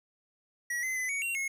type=tone with pitch steps; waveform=square; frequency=1922 / 2049 / 2019 / 2239 / 2749 / 2171 Hz; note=B6 / C7 / B6 / C#7 / F7 / C#7; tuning=-48 / -37 / +38 / +17 / -28 / -37 cents; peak=-31 dBFS; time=0.7-1.48 s; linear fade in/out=5 ms; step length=130 ms; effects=resampled to 32000 Hz + 10-bit